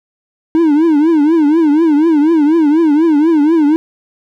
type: tone with vibrato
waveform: triangle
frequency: 311.2 Hz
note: D#4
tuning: in tune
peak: -5 dBFS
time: 0.55-3.76 s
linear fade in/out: 0 ms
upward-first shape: triangle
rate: 4.1 Hz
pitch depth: 170 cents each way
effects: none